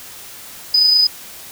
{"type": "tone with amplitude modulation", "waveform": "sine", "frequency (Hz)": 4992, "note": "D#8", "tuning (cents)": 5, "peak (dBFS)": -8, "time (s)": [0.74, 1.07], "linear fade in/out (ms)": 5, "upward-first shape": "sine", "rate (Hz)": 28, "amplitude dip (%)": 35, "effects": ["white hiss -36 dBFS RMS until 1.51 s"]}